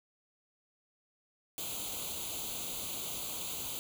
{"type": "noise with comb filter", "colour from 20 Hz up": "white", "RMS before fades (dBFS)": -39, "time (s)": [1.58, 3.79], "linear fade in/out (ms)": 0, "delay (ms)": 0.28, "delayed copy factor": 0.85, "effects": []}